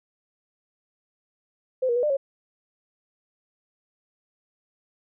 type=tone with pitch steps; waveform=sine; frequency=515 / 474.6 / 489.9 / 599 / 549 Hz; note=C5 / A#4 / B4 / D5 / C#5; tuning=-28 / +31 / -14 / +34 / -17 cents; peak=-20 dBFS; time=1.82-2.17 s; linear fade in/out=10 ms; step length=70 ms; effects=none

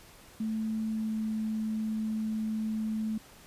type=tone with pitch glide; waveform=sine; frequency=219.7 to 218.3 Hz; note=A3 to A3; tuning=-2 to -13 cents; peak=-29 dBFS; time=0.4-3.18 s; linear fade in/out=5 ms; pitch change=-11 cents; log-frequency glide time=0.9-1.25 s; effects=pink hiss -54 dBFS RMS until 3.46 s + resampled to 32000 Hz

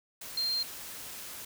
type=tone in noise; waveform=sine; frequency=4186 Hz; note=C8; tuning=in tune; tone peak=-28 dBFS; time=0.37-0.63 s; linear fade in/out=5 ms; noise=white; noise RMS=-43 dBFS; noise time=0.21-1.45 s; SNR=+12 dB; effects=none

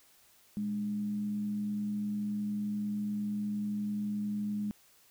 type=tone with frequency modulation; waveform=sine; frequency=207.7 Hz; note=G#3; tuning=in tune; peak=-31 dBFS; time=0.57-4.71 s; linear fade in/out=0 ms; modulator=91.4 Hz; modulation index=0.21; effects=white hiss -63 dBFS RMS until 5.1 s

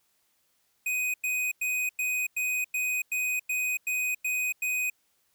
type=tone bursts; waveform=square; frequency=2499 Hz; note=D#7; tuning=7 cents sharp; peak=-27 dBFS; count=11; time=0.86-4.9 s; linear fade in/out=5 ms; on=280 ms; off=96 ms; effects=white hiss -71 dBFS RMS until 5.34 s

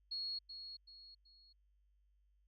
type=tone with echo; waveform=sine; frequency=4319 Hz; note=C#8; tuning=46 cents flat; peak=-39 dBFS; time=0.11-0.39 s; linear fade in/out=10 ms; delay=380 ms; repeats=3; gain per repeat=-8 dB; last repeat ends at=1.53 s; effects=added 50 Hz sine -70 dBFS peak until 2.47 s

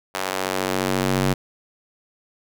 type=tone with high-pass filter sweep; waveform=square; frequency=47.19 Hz; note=F#1; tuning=35 cents sharp; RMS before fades=-23 dBFS; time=0.14-1.34 s; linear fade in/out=10 ms; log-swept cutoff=750 to 130 Hz; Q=0.82; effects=none

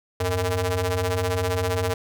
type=ring-modulated tone; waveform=sawtooth; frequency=180.3 Hz; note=F#3; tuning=45 cents flat; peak=-15 dBFS; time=0.2-1.94 s; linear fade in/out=5 ms; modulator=278 Hz; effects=none

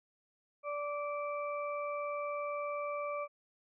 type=harmonic tone; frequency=583 Hz; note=D5; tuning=13 cents flat; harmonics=1 / 2 / 4; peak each=-37 / -39 / -46 dBFS; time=0.63-3.28 s; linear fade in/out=50 ms; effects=none

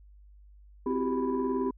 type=tone cluster; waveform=sine; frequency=258.6 / 335.9 / 376.9 / 395.4 / 989 Hz; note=C4 / E4 / F#4 / G4 / B5; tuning=-20 / +33 / +32 / +15 / +2 cents; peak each=-29 / -36 / -35 / -30 / -35 dBFS; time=0.86-1.71 s; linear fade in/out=5 ms; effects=tanh soft clip ceiling -19 dBFS + added 50 Hz sine -51 dBFS peak until 1.77 s

